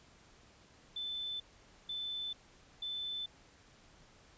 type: tone bursts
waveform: sine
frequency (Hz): 3520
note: A7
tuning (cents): 0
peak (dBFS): -37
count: 3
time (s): 0.96-3.26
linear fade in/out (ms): 5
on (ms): 440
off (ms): 490
effects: pink hiss -62 dBFS RMS until 4.37 s + resampled to 16000 Hz